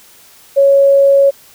sine tone, 554.4 Hz, C#5, in tune, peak -5 dBFS, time 0.56-1.31 s, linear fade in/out 20 ms, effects white hiss -43 dBFS RMS until 1.54 s

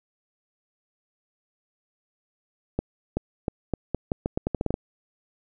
accelerating click train, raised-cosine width 2 ms, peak -11 dBFS, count 14, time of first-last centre 2.79-4.741 s, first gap 380 ms, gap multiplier 0.82, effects none

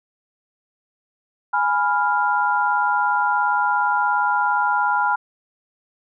sine chord, F diminished, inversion first, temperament equal, 830.6 / 987.8 / 1396.9 Hz, Ab5 / Cb6 / F6, 0 / 0 / 0 cents, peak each -21 dBFS, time 1.53-5.16 s, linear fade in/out 10 ms, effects none

